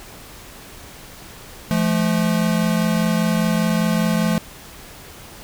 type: tone pair together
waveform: square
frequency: 171.49 / 216.5 Hz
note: F3 / A3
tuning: -31 / -28 cents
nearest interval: major third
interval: 403 cents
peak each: -20 dBFS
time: 1.71-4.38 s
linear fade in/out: 0 ms
effects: pink hiss -40 dBFS RMS until 5.43 s